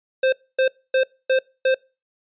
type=tone bursts; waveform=square; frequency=523.3 Hz; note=C5; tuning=in tune; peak=-16 dBFS; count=5; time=0.23-1.745 s; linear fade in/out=5 ms; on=95 ms; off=260 ms; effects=noise-tail reverb RT60 0.3 s tail -24 dB re dry + resampled to 8000 Hz